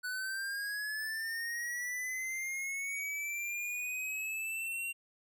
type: linear sweep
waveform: square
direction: up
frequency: 1480 to 2761 Hz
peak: -36 dBFS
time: 0.03-4.93 s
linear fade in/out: 20 ms
effects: none